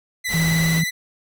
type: tone with vibrato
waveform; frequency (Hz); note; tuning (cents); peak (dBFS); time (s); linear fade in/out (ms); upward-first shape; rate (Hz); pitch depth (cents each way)
sawtooth; 1994; B6; +16; -19; 0.24-0.91; 20; square; 19; 25
type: noise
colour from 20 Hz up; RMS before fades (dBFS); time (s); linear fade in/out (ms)
pink; -29; 0.28-0.83; 50
type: tone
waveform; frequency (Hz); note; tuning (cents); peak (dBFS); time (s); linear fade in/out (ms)
sine; 163.6; E3; -13; -17; 0.34-0.84; 5
effects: none